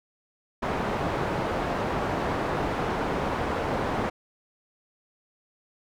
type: low-pass noise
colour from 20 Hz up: white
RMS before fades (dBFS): -28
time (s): 0.62-4.1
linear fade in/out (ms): 10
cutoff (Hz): 920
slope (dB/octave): 12
effects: none